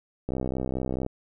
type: click train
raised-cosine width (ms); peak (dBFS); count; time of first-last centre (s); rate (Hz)
2; -16; 51; 0.29-1.064; 64.6
effects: none